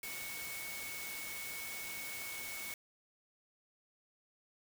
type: tone in noise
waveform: sine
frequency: 2217 Hz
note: C#7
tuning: in tune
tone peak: -45 dBFS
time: 0.03-2.74 s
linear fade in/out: 2 ms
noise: white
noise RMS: -45 dBFS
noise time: 0.03-2.74 s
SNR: -3 dB
effects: none

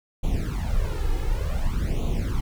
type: noise with flanger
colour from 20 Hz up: brown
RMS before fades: -24 dBFS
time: 0.23-2.41 s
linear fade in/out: 10 ms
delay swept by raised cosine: 0.29 to 2.39 ms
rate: 0.55 Hz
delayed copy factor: +0.9
effects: none

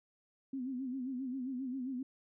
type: tone with vibrato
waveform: sine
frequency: 258.5 Hz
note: C4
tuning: 21 cents flat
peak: -36 dBFS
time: 0.53-2.03 s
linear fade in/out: 5 ms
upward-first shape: sine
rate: 7.5 Hz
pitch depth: 93 cents each way
effects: none

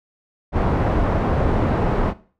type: low-pass noise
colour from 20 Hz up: pink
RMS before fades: -19 dBFS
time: 0.52-2.14 s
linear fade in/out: 50 ms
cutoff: 940 Hz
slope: 12 dB/octave
effects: noise-tail reverb RT60 0.4 s tail -17 dB re dry

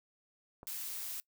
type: click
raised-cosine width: 1 ms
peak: -35 dBFS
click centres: 0.631 s
type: noise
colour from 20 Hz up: blue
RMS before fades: -41 dBFS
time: 0.67-1.2 s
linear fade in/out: 0 ms
effects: noise-tail reverb RT60 0.1 s tail -22 dB re dry

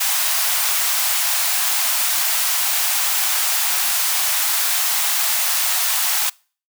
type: high-pass noise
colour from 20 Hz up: white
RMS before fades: -19 dBFS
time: 0-6.3 s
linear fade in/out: 10 ms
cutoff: 660 Hz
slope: 48 dB/octave
effects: noise-tail reverb RT60 0.4 s tail -25 dB re dry

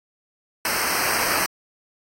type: noise with comb filter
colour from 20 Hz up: pink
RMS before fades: -23 dBFS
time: 0.65-1.46 s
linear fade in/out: 2 ms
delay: 0.28 ms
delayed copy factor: -0.95
effects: AAC 48 kbps

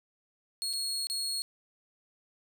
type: tone with dropouts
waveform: 30% pulse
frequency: 4311 Hz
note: C#8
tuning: 49 cents flat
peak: -28 dBFS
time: 0.62-1.42 s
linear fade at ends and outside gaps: 0 ms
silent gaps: 0.73-0.735 / 1.07-1.099 s
effects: none

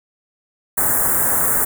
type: band-stop noise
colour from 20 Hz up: white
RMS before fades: -17 dBFS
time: 0.77-1.65 s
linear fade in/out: 10 ms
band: 1800 to 7700 Hz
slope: 48 dB/octave
effects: none

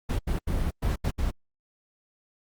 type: noise bursts at uneven times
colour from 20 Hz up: brown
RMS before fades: -26 dBFS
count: 6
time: 0.09-0.19 / 0.27-0.39 / 0.47-0.71 / 0.82-0.96 / 1.04-1.11 / 1.18-1.31 s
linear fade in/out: 10 ms
effects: Opus 48 kbps

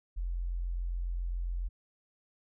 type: tone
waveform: sine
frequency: 43.65 Hz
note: F1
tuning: in tune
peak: -31 dBFS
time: 0.16-1.69 s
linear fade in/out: 20 ms
effects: none

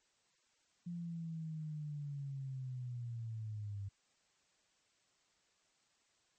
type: linear sweep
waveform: sine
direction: down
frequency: 174.61 to 98 Hz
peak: -40 dBFS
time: 0.86-3.89 s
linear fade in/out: 10 ms
effects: white hiss -75 dBFS RMS until 6.38 s + MP3 32 kbps

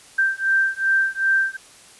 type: beating tone pair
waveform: sine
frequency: 1568 / 1570.6 Hz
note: G6 / G6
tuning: 0 / +3 cents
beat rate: 2.6 Hz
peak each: -20 / -20 dBFS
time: 0.18-1.57 s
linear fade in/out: 10 ms
effects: white hiss -47 dBFS RMS until 1.99 s + resampled to 24000 Hz

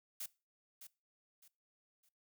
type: noise with echo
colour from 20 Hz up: blue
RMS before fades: -43 dBFS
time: 0.2-0.26 s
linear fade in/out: 5 ms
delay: 610 ms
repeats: 3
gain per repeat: -10 dB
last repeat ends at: 2.09 s
effects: noise-tail reverb RT60 0.3 s tail -21 dB re dry

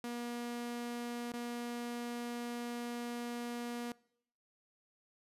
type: tone with dropouts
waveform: sawtooth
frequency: 239.2 Hz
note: A#3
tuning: 45 cents sharp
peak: -35 dBFS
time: 0.04-3.92 s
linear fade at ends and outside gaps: 2 ms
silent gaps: 1.32-1.337 s
effects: noise-tail reverb RT60 0.7 s tail -23 dB re dry + resampled to 32000 Hz

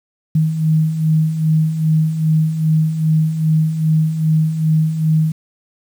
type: beating tone pair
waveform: sine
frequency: 155.56 / 158.06 Hz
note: D#3 / D#3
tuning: 0 / +28 cents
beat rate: 2.5 Hz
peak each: -20 / -13 dBFS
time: 0.35-5.32 s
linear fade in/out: 5 ms
effects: 7-bit

